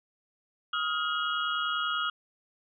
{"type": "tone cluster", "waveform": "sine", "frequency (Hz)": [1261, 1411, 2891, 3300], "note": ["D#6", "F6", "F#7", "G#7"], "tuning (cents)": [23, 17, -41, -12], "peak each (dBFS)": [-31, -32, -36, -35], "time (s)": [0.73, 2.1], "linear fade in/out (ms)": 5, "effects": []}